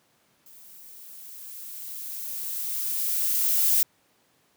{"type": "noise with level ramp", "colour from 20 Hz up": "violet", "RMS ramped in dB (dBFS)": [-50, -20], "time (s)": [0.46, 3.83], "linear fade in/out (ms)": 2, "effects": ["pink hiss -65 dBFS RMS until 4.56 s", "high-pass 150 Hz 12 dB/octave"]}